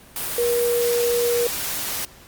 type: tone in noise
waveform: sine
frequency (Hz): 477.6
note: A#4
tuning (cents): +42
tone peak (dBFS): -18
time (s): 0.38-1.47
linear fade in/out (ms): 2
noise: white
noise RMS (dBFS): -27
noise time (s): 0.16-2.05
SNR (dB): +6
effects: pink hiss -47 dBFS RMS until 2.27 s + Opus 32 kbps